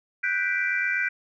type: chord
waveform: sine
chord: G major seventh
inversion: third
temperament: equal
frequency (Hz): 1480 / 1568 / 1975.5 / 2349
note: F#6 / G6 / B6 / D7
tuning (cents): 0 / 0 / 0 / 0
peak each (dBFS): -28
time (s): 0.23-1.09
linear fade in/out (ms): 10
effects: tanh soft clip ceiling -12 dBFS